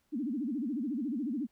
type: tone with vibrato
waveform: sine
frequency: 262.1 Hz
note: C4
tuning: 3 cents sharp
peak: -31 dBFS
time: 0.12-1.47 s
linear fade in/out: 20 ms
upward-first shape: sine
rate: 14 Hz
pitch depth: 290 cents each way
effects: pink hiss -75 dBFS RMS until 1.51 s